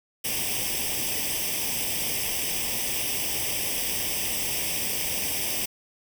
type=noise with comb filter; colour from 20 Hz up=white; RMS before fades=-28 dBFS; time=0.24-5.66 s; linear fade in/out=10 ms; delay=0.36 ms; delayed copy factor=+0.85; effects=none